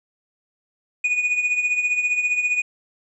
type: tone with tremolo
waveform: triangle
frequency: 2466 Hz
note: D#7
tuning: 16 cents flat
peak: -14 dBFS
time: 1.04-2.62 s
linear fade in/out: 5 ms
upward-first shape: triangle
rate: 15 Hz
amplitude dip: 70%
effects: resampled to 24000 Hz